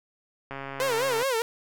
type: click train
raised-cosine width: 0.5 ms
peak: -21 dBFS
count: 99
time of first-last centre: 0.51-1.225 s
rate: 137 Hz
type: tone with vibrato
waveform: sawtooth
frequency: 493.9 Hz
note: B4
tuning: in tune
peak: -20 dBFS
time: 0.8-1.42 s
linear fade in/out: 0 ms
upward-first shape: sine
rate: 4.8 Hz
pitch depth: 180 cents each way
effects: none